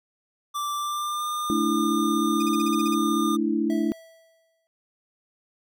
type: tone with pitch glide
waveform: square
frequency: 1172 to 1208.4 Hz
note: D6 to D6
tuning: -4 to +49 cents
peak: -27 dBFS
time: 0.54-3.37 s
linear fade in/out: 20 ms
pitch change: +53 cents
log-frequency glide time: 0.76-1.29 s
type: chord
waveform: sine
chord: A suspended fourth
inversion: none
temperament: equal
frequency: 220 / 293.7 / 329.6 Hz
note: A3 / D4 / E4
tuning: 0 / 0 / 0 cents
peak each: -26 / -26 / -25 dBFS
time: 1.5-3.92 s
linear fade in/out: 0 ms
type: tone bursts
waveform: sawtooth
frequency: 2476 Hz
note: D#7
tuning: 9 cents flat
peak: -31 dBFS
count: 9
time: 2.4-2.945 s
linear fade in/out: 5 ms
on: 25 ms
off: 40 ms
type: tone with exponential decay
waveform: square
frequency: 655 Hz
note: E5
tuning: 11 cents flat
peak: -34 dBFS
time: 3.7-4.67 s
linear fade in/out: 0 ms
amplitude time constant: 210 ms
effects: none